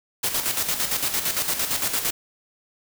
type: noise with tremolo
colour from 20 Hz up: white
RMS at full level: -23 dBFS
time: 0.23-2.11 s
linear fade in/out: 10 ms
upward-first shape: square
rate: 8.8 Hz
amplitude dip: 55%
effects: none